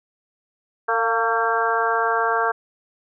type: harmonic tone with a mistuned harmonic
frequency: 227 Hz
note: A#3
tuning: 46 cents flat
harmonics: 2 / 3 / 4 / 5 / 6 / 7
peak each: -25 / -25 / -25 / -25 / -25 / -25 dBFS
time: 0.88-2.52 s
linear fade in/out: 10 ms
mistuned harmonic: 3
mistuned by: +35 cents
effects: none